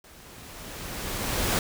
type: noise with level ramp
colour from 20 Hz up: pink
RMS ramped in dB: -51 to -24 dBFS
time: 0.04-1.59 s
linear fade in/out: 2 ms
effects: none